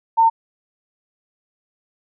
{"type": "tone", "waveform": "sine", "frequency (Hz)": 907, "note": "A#5", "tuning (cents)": -48, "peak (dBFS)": -10, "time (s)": [0.17, 0.3], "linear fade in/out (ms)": 20, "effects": []}